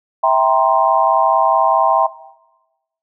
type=chord; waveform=sine; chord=C dominant seventh; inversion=first; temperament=just; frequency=654.1 / 784.9 / 941.9 / 1046.5 Hz; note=E5 / G5 / Bb5 / C6; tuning=-14 / +2 / +18 / 0 cents; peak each=-16 dBFS; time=0.23-2.07 s; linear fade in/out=10 ms; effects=noise-tail reverb RT60 1.0 s tail -17 dB re dry